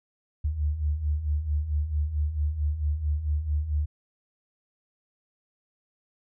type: beating tone pair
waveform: sine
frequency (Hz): 71.7 / 76.2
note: D2 / D#2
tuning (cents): -41 / -36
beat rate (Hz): 4.5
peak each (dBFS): -31 / -25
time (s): 0.44-3.86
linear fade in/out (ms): 10
effects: none